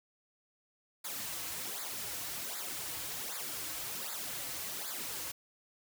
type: noise with flanger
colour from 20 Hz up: white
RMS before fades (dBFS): -40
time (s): 1.04-5.32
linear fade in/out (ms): 10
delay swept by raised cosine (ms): 0.34 to 5.04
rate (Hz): 1.3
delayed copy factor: -0.8
effects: none